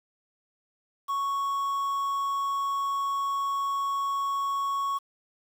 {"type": "tone with quantisation", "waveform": "triangle", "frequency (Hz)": 1108.7, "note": "C#6", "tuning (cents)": 0, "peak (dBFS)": -24, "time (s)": [1.08, 4.99], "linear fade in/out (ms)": 20, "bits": 8, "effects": []}